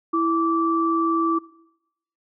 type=tone pair together; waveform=sine; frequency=329.8 / 1162.4 Hz; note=E4 / D6; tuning=+1 / -18 cents; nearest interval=octave + minor seventh; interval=2181 cents; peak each=-21 dBFS; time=0.13-1.39 s; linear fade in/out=10 ms; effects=noise-tail reverb RT60 0.8 s tail -20 dB re dry